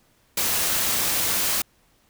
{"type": "noise", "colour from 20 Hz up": "white", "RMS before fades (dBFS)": -23, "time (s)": [0.37, 1.62], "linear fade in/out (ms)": 5, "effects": ["pink hiss -62 dBFS RMS until 2.09 s"]}